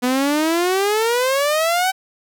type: exponential sweep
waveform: sawtooth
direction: up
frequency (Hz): 244.3 to 770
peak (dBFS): -12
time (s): 0.02-1.92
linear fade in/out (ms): 20
effects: none